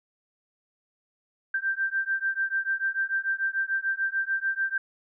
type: beating tone pair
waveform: sine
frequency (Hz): 1568 / 1574.8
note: G6 / G6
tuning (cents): 0 / +8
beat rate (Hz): 6.8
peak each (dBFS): -28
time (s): 1.54-4.78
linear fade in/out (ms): 5
effects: none